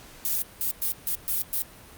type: noise bursts at uneven times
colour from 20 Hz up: violet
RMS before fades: -26 dBFS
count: 6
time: 0.25-0.42 / 0.61-0.71 / 0.82-0.92 / 1.07-1.15 / 1.28-1.42 / 1.53-1.62 s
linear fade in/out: 0 ms
effects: pink hiss -48 dBFS RMS until 1.97 s + Opus 48 kbps